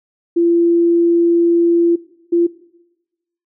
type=tone pair in turn; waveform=sine; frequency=340.6 / 342.5 Hz; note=F4 / F4; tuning=-43 / -34 cents; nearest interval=unison; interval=9 cents; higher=second; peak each=-10 dBFS; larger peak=neither; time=0.36-1.96 / 2.32-2.47 s; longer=first; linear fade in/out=10 ms; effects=noise-tail reverb RT60 1.0 s tail -19 dB re dry